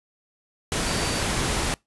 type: tone in noise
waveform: sine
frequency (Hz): 4600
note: D8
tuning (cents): -37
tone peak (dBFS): -35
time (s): 0.87-1.2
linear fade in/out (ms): 0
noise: pink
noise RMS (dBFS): -25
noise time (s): 0.72-1.74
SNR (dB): -13
effects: noise-tail reverb RT60 0.2 s tail -26 dB re dry + resampled to 24000 Hz